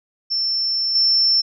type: tone with level steps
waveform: sine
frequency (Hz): 5370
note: E8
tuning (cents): +31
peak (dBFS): -18 / -13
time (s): 0.3-1.42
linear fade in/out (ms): 20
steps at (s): 0.95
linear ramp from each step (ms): 5
effects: none